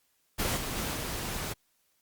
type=noise with level steps; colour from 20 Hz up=pink; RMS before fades=-30 / -35 / -33 / -35 dBFS; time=0.38-1.54 s; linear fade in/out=20 ms; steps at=0.56 / 0.75 / 0.93 s; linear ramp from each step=20 ms; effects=white hiss -72 dBFS RMS until 2.01 s + Opus 48 kbps